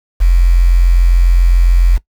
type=tone with quantisation; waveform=sine; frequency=43.65 Hz; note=F1; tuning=in tune; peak=-5 dBFS; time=0.2-1.98 s; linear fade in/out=20 ms; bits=5; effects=noise-tail reverb RT60 0.1 s tail -19 dB re dry